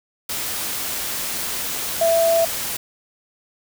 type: tone in noise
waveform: sine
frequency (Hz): 665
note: E5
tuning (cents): +15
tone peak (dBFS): -14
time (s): 2.01-2.45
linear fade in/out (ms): 5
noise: white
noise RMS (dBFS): -26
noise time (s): 0.29-2.77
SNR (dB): +9
effects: none